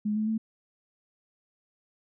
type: tone with pitch steps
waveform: sine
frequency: 210.4 / 215.6 / 220.9 Hz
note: G#3 / A3 / A3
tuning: +23 / -35 / +7 cents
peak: -25 dBFS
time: 0.05-0.38 s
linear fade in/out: 10 ms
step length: 110 ms
effects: none